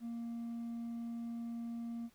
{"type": "tone with hard clipping", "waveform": "sine", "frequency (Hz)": 233.1, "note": "A#3", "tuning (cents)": 0, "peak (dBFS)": -40, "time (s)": [0, 2.1], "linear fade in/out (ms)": 50, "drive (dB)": 2, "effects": ["pink hiss -69 dBFS RMS until 2.14 s"]}